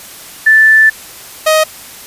sine / sawtooth tone pair in turn, 1760 / 626.6 Hz, A6 / D#5, 0 / +12 cents, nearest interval octave + tritone, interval 1788 cents, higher first, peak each -3 dBFS, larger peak neither, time 0.46-0.9 / 1.46-1.64 s, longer first, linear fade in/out 10 ms, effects white hiss -32 dBFS RMS until 2.06 s + resampled to 32000 Hz

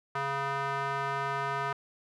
square tone with band-pass filter, 138.59 Hz, C#3, in tune, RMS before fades -32 dBFS, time 0.15-1.73 s, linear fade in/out 5 ms, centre 1200 Hz, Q 2, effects none

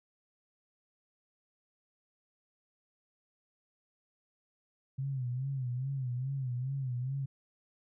sine tone with vibrato, 130 Hz, C3, 11 cents flat, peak -32 dBFS, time 4.98-7.26 s, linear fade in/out 10 ms, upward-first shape sine, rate 2.4 Hz, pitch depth 110 cents each way, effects none

